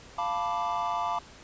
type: chord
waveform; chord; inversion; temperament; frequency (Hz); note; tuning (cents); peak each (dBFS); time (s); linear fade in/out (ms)
triangle; B half-diminished seventh; second; equal; 698.5 / 880 / 987.8 / 1174.7; F5 / A5 / B5 / D6; 0 / 0 / 0 / 0; -31; 0.18-1.19; 5
effects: pink hiss -50 dBFS RMS until 1.43 s + resampled to 16000 Hz